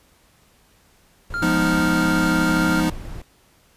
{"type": "noise", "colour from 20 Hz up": "brown", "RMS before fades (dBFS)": -33, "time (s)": [1.3, 3.22], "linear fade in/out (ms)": 5}
{"type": "tone", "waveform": "triangle", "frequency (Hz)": 1396.9, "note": "F6", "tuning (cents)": 0, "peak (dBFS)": -21, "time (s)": [1.34, 2.8], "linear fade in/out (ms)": 0}
{"type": "chord", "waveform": "square", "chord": "F half-diminished seventh", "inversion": "none", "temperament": "equal", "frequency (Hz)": [174.61, 207.7, 246.9, 311.1], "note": ["F3", "Ab3", "Cb4", "Eb4"], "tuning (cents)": [0, 0, 0, 0], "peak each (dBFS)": [-23, -27, -26, -22], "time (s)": [1.42, 2.9], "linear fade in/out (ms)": 5}
{"effects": ["pink hiss -57 dBFS RMS until 3.76 s", "resampled to 32000 Hz"]}